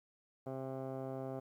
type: tone with low-pass filter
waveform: 15% pulse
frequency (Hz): 132.5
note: C3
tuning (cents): +22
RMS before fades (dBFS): -42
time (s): 0.46-1.4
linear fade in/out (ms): 10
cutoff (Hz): 790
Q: 4.4
effects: 12-bit